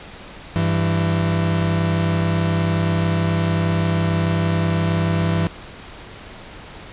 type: tone pair together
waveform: 40% pulse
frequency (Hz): 98.7 / 166.12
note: G2 / E3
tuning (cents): +12 / +14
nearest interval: major sixth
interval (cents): 902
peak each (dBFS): -20 / -18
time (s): 0.56-5.47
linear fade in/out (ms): 0
effects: pink hiss -38 dBFS RMS until 6.92 s + resampled to 8000 Hz